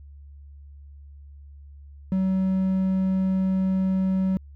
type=tone; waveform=triangle; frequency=189.1 Hz; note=F#3; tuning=38 cents sharp; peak=-18 dBFS; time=2.12-4.37 s; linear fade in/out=0 ms; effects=added 71 Hz sine -42 dBFS peak until 4.55 s